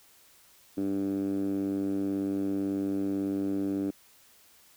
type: tone with band-pass filter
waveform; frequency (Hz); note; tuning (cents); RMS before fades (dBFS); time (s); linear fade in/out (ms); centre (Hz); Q
10% pulse; 98.1; G2; +2; -30; 0.77-3.91; 10; 280; 3.8
effects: white hiss -59 dBFS RMS until 4.76 s